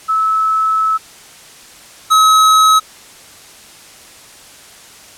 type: tone pair in turn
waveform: sine / square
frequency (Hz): 1301 / 1280.9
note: E6 / D#6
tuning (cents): -23 / +50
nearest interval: unison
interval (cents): 27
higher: first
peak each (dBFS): -11 / -7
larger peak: second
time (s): 0.08-0.98 / 2.1-2.8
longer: first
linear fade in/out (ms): 20
effects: white hiss -39 dBFS RMS until 5.17 s + low-pass 10000 Hz 12 dB/octave